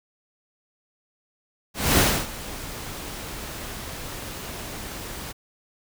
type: noise with ADSR envelope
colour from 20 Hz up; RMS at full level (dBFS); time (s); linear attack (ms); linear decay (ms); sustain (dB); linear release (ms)
pink; -17; 1.74-5.33; 240; 280; -18; 23
effects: none